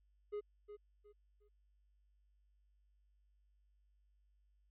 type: tone with echo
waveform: triangle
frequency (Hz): 415.3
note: G#4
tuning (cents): 0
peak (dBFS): -37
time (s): 0.32-0.41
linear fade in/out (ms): 20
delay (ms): 360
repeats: 3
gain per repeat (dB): -10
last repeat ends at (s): 1.49
effects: added 50 Hz sine -70 dBFS peak until 4.7 s + resampled to 8000 Hz